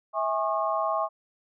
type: tone cluster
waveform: sine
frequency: 650 / 821 / 1089 / 1207 Hz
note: E5 / G#5 / C#6 / D6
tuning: -24 / -20 / -31 / +47 cents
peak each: -28 / -31 / -28 / -34 dBFS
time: 0.13-1.09 s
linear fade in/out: 50 ms
effects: none